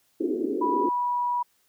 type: band-pass noise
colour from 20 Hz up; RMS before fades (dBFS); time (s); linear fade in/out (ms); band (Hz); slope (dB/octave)
white; -27; 0.2-0.89; 5; 270 to 400; 48
type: tone with pitch glide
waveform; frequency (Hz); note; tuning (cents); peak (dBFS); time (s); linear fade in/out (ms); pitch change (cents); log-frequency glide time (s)
sine; 981 to 973.1; B5 to B5; -12 to -26; -23; 0.61-1.43; 10; -14; 0.75-1.24
effects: white hiss -67 dBFS RMS until 1.68 s